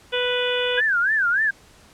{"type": "harmonic tone", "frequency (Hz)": 493.9, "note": "B4", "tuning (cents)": 0, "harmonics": [1, 2, 3, 4, 5, 6, 7], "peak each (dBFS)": [-23, -34, -28, -34, -30, -28, -29], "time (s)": [0.12, 0.81], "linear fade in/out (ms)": 20}
{"type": "tone with vibrato", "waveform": "sine", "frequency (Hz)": 1575, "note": "G6", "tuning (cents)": 8, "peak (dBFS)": -17, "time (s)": [0.77, 1.51], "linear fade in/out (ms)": 10, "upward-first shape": "sine", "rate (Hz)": 3.4, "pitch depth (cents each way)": 220}
{"effects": ["pink hiss -51 dBFS RMS until 1.93 s", "low-pass 10000 Hz 12 dB/octave"]}